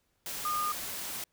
sine tone in noise, 1219 Hz, D#6, 36 cents flat, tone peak -29 dBFS, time 0.45-0.72 s, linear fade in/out 2 ms, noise white, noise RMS -38 dBFS, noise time 0.26-1.24 s, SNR +6 dB, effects pink hiss -75 dBFS RMS until 1.32 s

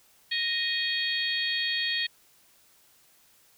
harmonic tone with a mistuned harmonic, 622.3 Hz, D#5, in tune, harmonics 3 / 4 / 5 / 6 / 7, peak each -31 / -34 / -31 / -35 / -33 dBFS, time 0.31-2.07 s, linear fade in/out 10 ms, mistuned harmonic 5, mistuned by +76 cents, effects white hiss -61 dBFS RMS until 3.57 s

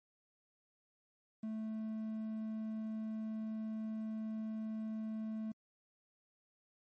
triangle tone with quantisation, 218.9 Hz, A3, 9 cents flat, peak -36 dBFS, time 1.43-5.52 s, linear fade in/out 5 ms, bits 11, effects MP3 32 kbps

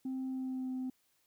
sine tone with pitch glide, 261.6 to 257.4 Hz, C4 to C4, 0 to -28 cents, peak -33 dBFS, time 0.05-0.9 s, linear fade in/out 5 ms, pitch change -28 cents, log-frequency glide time 0.28-0.72 s, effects tanh soft clip ceiling -33 dBFS + white hiss -74 dBFS RMS until 1.26 s

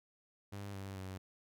sawtooth tone with pitch steps, 100.4 / 97.37 / 94.44 Hz, G2 / G2 / F#2, +42 / -11 / +36 cents, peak -39 dBFS, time 0.52-1.18 s, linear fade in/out 10 ms, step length 220 ms, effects none

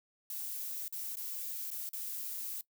violet noise with dropouts, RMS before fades -40 dBFS, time 0.3-2.61 s, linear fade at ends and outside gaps 2 ms, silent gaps 0.881-0.925 / 1.156-1.169 / 1.704-1.713 / 1.891-1.932 s, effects noise-tail reverb RT60 0.1 s tail -20 dB re dry

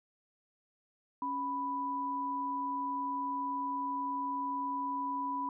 sine tone pair together, 277.2 / 989.1 Hz, C#4 / B5, 0 / +2 cents, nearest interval octave + minor seventh, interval 2202 cents, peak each -40 / -33 dBFS, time 1.22-5.49 s, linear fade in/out 2 ms, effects none

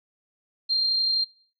sine tone with amplitude modulation, 4186 Hz, C8, in tune, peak -19 dBFS, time 0.69-1.25 s, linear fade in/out 20 ms, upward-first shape sine, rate 31.9 Hz, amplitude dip 25%, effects noise-tail reverb RT60 0.5 s tail -23 dB re dry

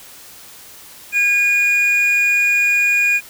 triangle tone pair together, 1631.4 / 2446 Hz, G#6 / D#7, -31 / -30 cents, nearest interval perfect fifth, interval 701 cents, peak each -22 / -11 dBFS, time 1.12-3.21 s, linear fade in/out 50 ms, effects white hiss -40 dBFS RMS until 3.29 s

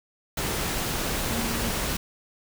sine tone in noise, 231.9 Hz, A#3, 9 cents flat, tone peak -32 dBFS, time 1.29-1.69 s, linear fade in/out 5 ms, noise pink, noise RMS -28 dBFS, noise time 0.37-1.97 s, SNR -7 dB, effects none

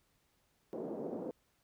white band-pass noise, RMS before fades -41 dBFS, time 0.73-1.31 s, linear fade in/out 0 ms, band 200 to 530 Hz, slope 24 dB/octave, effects pink hiss -75 dBFS RMS until 1.63 s

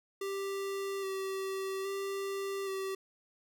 square tone with vibrato, 389 Hz, G4, 13 cents flat, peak -35 dBFS, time 0.21-2.95 s, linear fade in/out 5 ms, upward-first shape square, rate 0.61 Hz, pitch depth 17 cents each way, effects none

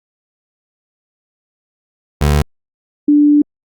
25% pulse / sine tone pair in turn, 73.42 / 293.7 Hz, D2 / D4, 0 / 0 cents, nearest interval 2 octaves, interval 2400 cents, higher second, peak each -6 dBFS, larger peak neither, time 2.21-2.42 / 3.08-3.42 s, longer second, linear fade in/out 5 ms, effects Opus 48 kbps

